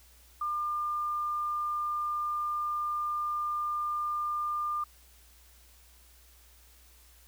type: tone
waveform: sine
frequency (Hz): 1200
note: D6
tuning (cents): +37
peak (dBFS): -29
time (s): 0.41-4.84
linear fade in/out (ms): 5
effects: added 60 Hz sine -58 dBFS peak until 7.27 s + white hiss -60 dBFS RMS until 7.27 s